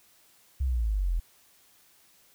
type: exponential sweep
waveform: sine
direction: down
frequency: 69.4 to 40.09 Hz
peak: -24 dBFS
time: 0.6-1.2 s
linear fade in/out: 10 ms
effects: white hiss -61 dBFS RMS until 2.34 s